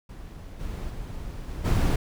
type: noise with level steps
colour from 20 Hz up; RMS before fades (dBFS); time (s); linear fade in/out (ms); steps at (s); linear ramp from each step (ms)
brown; -40 / -33 / -36 / -34 / -21; 0.09-1.96; 5; 0.59 / 0.89 / 1.48 / 1.64; 20
effects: none